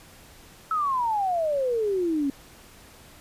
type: exponential sweep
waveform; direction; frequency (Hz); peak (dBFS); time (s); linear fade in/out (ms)
sine; down; 1318.5 to 270; -22; 0.71-2.3; 2
effects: pink hiss -50 dBFS RMS until 3.2 s + resampled to 32000 Hz